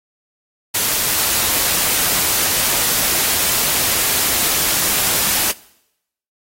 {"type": "noise", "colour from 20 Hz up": "white", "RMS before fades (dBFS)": -17, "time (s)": [0.74, 5.52], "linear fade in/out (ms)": 10, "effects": ["noise-tail reverb RT60 0.8 s tail -21 dB re dry", "AAC 48 kbps"]}